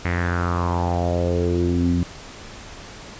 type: tone with low-pass filter sweep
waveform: sawtooth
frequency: 87.31 Hz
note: F2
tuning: in tune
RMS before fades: -21 dBFS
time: 0.05-2.03 s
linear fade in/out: 0 ms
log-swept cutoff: 2100 to 220 Hz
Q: 4.9
effects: pink hiss -39 dBFS RMS until 3.19 s + resampled to 16000 Hz